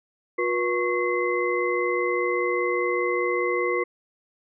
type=tone cluster; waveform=sine; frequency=358.9 / 483.9 / 1101 / 2056 Hz; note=F4 / B4 / C#6 / C7; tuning=+47 / -35 / -12 / -31 cents; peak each=-26 / -26 / -29 / -28 dBFS; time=0.38-3.84 s; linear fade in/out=10 ms; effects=none